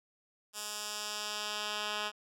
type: tone with band-pass filter sweep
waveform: 10% pulse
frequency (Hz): 210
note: G#3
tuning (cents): +19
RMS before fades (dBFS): -38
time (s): 0.53-2.12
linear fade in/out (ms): 50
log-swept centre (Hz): 8100 to 2700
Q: 0.95
effects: none